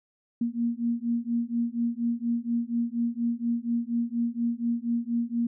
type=beating tone pair; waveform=sine; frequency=233.1 / 237.3 Hz; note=A#3 / A#3; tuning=0 / +31 cents; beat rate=4.2 Hz; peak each=-28 dBFS; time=0.41-5.47 s; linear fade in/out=5 ms; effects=none